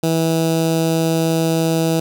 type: tone with notch filter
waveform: 15% pulse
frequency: 163 Hz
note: E3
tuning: 19 cents flat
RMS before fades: -17 dBFS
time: 0.03-2 s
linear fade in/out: 5 ms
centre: 1800 Hz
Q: 0.93
effects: none